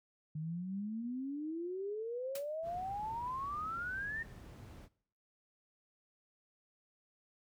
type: exponential sweep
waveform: sine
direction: up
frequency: 150.9 to 1845 Hz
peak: -37 dBFS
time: 0.35-4.23 s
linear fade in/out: 5 ms
type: noise with exponential decay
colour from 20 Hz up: white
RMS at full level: -40 dBFS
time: 2.35-2.46 s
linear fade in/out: 5 ms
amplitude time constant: 23 ms
type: noise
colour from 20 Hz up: brown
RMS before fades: -48 dBFS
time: 2.62-4.89 s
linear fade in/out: 50 ms
effects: noise-tail reverb RT60 0.6 s tail -20 dB re dry + high-pass 60 Hz 12 dB/octave